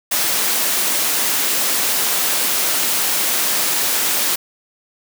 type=high-pass noise; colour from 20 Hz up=white; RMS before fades=-18 dBFS; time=0.11-4.36 s; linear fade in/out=10 ms; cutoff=210 Hz; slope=12 dB/octave; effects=none